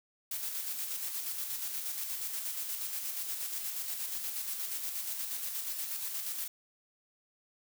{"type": "noise with tremolo", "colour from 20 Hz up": "blue", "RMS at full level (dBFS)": -36, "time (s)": [0.31, 6.48], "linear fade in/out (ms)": 5, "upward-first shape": "square", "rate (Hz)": 8.4, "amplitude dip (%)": 35, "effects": []}